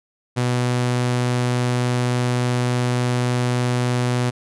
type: tone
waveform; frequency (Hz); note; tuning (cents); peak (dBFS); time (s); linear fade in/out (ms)
sawtooth; 123.47; B2; 0; -14; 0.36-4.31; 20
effects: resampled to 24000 Hz